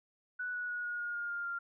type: tone with pitch steps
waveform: sine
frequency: 1480 / 1467.2 / 1454.6 / 1442 / 1429.6 / 1417.3 / 1405 / 1392.9 Hz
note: F#6 / F#6 / F#6 / F#6 / F6 / F6 / F6 / F6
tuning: 0 / -15 / -30 / -45 / +40 / +25 / +10 / -5 cents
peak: -35 dBFS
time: 0.39-1.59 s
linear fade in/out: 10 ms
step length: 150 ms
effects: none